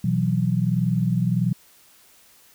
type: chord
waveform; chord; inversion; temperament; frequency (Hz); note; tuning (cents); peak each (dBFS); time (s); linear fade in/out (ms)
sine; B suspended fourth; none; equal; 123.47 / 164.81 / 185; B2 / E3 / F#3; 0 / 0 / 0; -23; 0.04-1.53; 5
effects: white hiss -54 dBFS RMS until 2.54 s